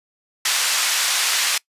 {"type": "band-pass noise", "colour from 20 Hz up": "white", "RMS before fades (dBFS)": -20, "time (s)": [0.45, 1.58], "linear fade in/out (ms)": 5, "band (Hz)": [1100, 7100], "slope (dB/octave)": 12, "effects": ["noise-tail reverb RT60 0.1 s tail -23 dB re dry", "resampled to 32000 Hz"]}